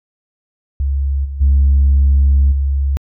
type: tone with level steps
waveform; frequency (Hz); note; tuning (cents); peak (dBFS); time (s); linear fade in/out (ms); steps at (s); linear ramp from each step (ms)
sine; 69; C#2; -7; -13 / -21 / -6 / -12; 0.8-2.97; 0; 1.24 / 1.4 / 2.51; 20
effects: tanh soft clip ceiling -5 dBFS